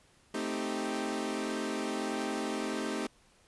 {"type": "chord", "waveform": "sawtooth", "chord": "A half-diminished seventh", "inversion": "none", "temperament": "equal", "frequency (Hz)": [220, 261.6, 311.1, 392], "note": ["A3", "C4", "Eb4", "G4"], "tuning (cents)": [0, 0, 0, 0], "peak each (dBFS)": -34, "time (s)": [0.34, 3.07], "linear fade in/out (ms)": 5, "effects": ["pink hiss -64 dBFS RMS until 3.47 s", "resampled to 24000 Hz"]}